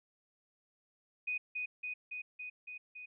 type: tone with echo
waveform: sine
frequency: 2489 Hz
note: D#7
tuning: in tune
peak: -33 dBFS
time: 1.27-1.38 s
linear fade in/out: 10 ms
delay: 280 ms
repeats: 6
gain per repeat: -2 dB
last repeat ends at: 3.06 s
effects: none